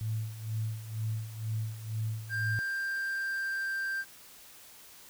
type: tone with tremolo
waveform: sine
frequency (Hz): 110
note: A2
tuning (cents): 0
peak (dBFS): -29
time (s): 0.01-2.59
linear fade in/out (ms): 0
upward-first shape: sine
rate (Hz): 2.1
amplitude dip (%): 75
type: tone with pitch glide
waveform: triangle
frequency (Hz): 1589 to 1576.2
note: G6 to G6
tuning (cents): +23 to +9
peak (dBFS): -29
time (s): 2.29-4.05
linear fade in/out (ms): 50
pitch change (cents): -14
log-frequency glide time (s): 2.39-3.75
effects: white hiss -53 dBFS RMS until 5.09 s